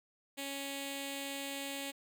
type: tone with notch filter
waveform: 5% pulse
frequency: 277.2 Hz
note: C#4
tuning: in tune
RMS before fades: -41 dBFS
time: 0.37-1.92 s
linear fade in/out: 20 ms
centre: 1300 Hz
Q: 0.71
effects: none